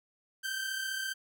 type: tone pair together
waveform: sawtooth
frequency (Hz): 1533.1 / 1568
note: G6 / G6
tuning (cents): -39 / 0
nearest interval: unison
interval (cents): 39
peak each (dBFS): -36 / -31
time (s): 0.43-1.14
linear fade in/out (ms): 20
effects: none